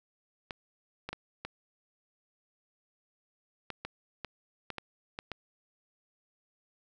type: clicks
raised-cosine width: 0.3 ms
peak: -21 dBFS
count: 11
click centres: 0.508 / 1.09 / 1.13 / 1.45 / 3.703 / 3.85 / 4.247 / 4.703 / 4.783 / 5.189 / 5.317 s
effects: none